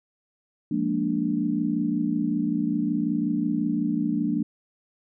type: chord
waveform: sine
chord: Bb dominant seventh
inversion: second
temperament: equal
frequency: 174.61 / 207.7 / 233.1 / 293.7 Hz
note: F3 / Ab3 / Bb3 / D4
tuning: 0 / 0 / 0 / 0 cents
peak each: -30 / -29 / -27 / -26 dBFS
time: 0.71-4.43 s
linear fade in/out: 5 ms
effects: none